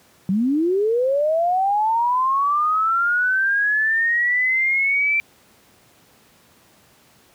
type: linear sweep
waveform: sine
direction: up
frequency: 180 to 2349 Hz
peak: -16 dBFS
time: 0.29-5.2 s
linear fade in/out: 0 ms
effects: pink hiss -54 dBFS RMS until 7.34 s + high-pass 100 Hz 12 dB/octave